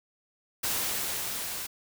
white noise with level ramp, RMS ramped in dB -29 to -36 dBFS, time 0.63-1.67 s, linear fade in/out 10 ms, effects none

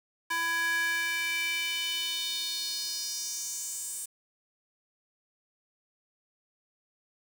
square tone with high-pass filter sweep, 332.9 Hz, E4, 17 cents sharp, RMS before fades -32 dBFS, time 0.3-4.06 s, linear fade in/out 10 ms, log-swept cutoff 1300 to 8600 Hz, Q 3.6, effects 8-bit

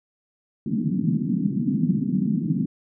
pink band-pass noise, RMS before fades -23 dBFS, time 0.66-2.66 s, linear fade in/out 5 ms, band 150 to 280 Hz, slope 48 dB/octave, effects none

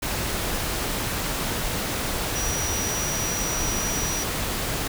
sine tone in noise, 5820 Hz, F#8, 29 cents flat, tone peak -28 dBFS, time 2.35-4.24 s, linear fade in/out 10 ms, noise pink, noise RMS -27 dBFS, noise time 0.02-4.88 s, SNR -4 dB, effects none

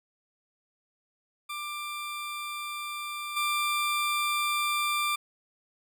20% pulse tone with level steps, 1185 Hz, D6, 15 cents sharp, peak -29 / -21 dBFS, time 1.49-5.16 s, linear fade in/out 10 ms, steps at 3.36 s, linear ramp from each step 10 ms, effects none

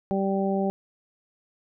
harmonic tone, 194.8 Hz, G3, 11 cents flat, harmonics 1 / 2 / 3 / 4, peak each -25 / -28 / -30 / -31 dBFS, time 0.11-0.7 s, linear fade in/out 0 ms, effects none

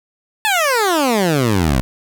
15% pulse exponential sweep, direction down, 890 to 59.2 Hz, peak -7 dBFS, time 0.45-1.81 s, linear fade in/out 0 ms, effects none

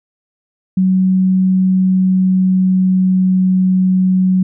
sine tone with pitch glide, 187.1 to 185.91 Hz, F#3 to F#3, +20 to +9 cents, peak -9 dBFS, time 0.77-4.43 s, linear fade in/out 5 ms, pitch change -11 cents, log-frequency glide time 1.46-3.46 s, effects none

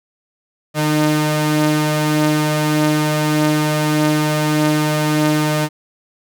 sawtooth tone pair together, 151.72 / 305.1 Hz, D#3 / D#4, -43 / -34 cents, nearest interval octave, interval 1209 cents, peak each -13 dBFS, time 0.74-5.69 s, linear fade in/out 50 ms, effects none

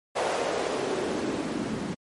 white noise with band-pass filter sweep, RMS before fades -29 dBFS, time 0.15-1.95 s, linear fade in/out 20 ms, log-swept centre 600 to 200 Hz, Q 2.1, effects MP3 48 kbps

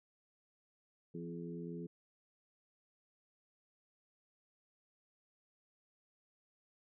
harmonic tone with a mistuned harmonic, 84.9 Hz, F2, 48 cents flat, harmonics 2 / 3 / 4 / 5, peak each -44 / -49 / -49 / -49 dBFS, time 1.14-1.87 s, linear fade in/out 10 ms, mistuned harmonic 4, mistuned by +19 cents, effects none

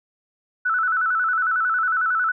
sine tone with vibrato, 1400 Hz, F6, 4 cents sharp, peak -18 dBFS, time 0.65-2.32 s, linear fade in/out 10 ms, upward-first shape square, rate 11 Hz, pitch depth 100 cents each way, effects none

